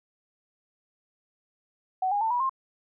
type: tone with pitch steps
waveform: sine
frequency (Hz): 750 / 817.9 / 891.9 / 972.6 / 1060.7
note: F#5 / G#5 / A5 / B5 / C6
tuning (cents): +23 / -27 / +23 / -27 / +23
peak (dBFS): -23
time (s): 2.02-2.495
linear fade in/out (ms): 5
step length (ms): 95
effects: none